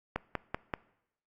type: click train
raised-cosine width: 0.5 ms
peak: -16 dBFS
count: 4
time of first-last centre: 0.16-0.738 s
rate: 5.19 Hz
effects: noise-tail reverb RT60 0.8 s tail -21 dB re dry + Opus 48 kbps